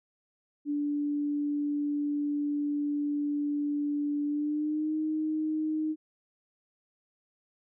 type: tone with pitch glide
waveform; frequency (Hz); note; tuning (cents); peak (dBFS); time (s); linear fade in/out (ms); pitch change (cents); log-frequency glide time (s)
sine; 291.5 to 310.6; D4 to D#4; -13 to -3; -27; 0.65-5.96; 50; +110; 4.25-4.95
effects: none

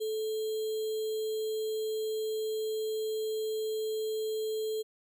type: tone with sample-and-hold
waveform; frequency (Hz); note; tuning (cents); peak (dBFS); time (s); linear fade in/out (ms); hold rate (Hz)
sine; 435.8; A4; -17; -30; 0-4.83; 20; 3675
effects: none

